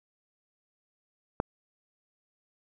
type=click; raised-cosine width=1 ms; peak=-12 dBFS; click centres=1.401 s; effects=none